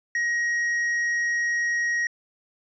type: tone with tanh clipping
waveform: triangle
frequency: 1889 Hz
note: A#6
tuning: 22 cents sharp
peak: -23 dBFS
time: 0.15-2.07 s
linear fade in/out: 2 ms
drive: 9 dB
effects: resampled to 16000 Hz